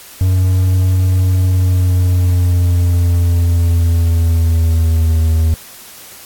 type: tone with pitch glide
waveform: triangle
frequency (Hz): 92.5 to 80.53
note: F#2 to E2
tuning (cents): 0 to -40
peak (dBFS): -7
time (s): 0.21-5.54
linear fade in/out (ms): 0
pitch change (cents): -240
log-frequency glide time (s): 1.38-5.18
effects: white hiss -36 dBFS RMS until 6.25 s + AAC 64 kbps